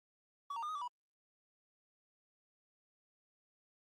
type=tone with pitch steps; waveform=triangle; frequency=1135 / 923 / 1210 / 1254 / 1158 / 978 Hz; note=C#6 / A#5 / D#6 / D#6 / D6 / B5; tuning=+41 / -17 / -49 / +13 / -25 / -17 cents; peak=-36 dBFS; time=0.5-0.878 s; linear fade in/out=5 ms; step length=63 ms; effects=Opus 24 kbps